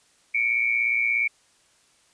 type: tone pair together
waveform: sine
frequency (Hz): 2223 / 2340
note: C#7 / D7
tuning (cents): +4 / -7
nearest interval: minor second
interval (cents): 89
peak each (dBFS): -23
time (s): 0.34-1.28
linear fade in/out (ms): 10
effects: white hiss -61 dBFS RMS until 2.13 s + resampled to 22050 Hz